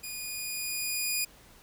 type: tone with level ramp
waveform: 10% pulse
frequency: 2457 Hz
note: D#7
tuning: 22 cents flat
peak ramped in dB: -28 to -18 dBFS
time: 0.03-1.25 s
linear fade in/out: 10 ms
effects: pink hiss -56 dBFS RMS until 1.62 s